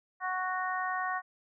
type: harmonic tone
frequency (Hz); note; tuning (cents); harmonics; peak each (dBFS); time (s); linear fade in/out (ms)
370; F#4; 0; 2 / 3 / 4 / 5; -35 / -34 / -38 / -37; 0.2-1.22; 50
effects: none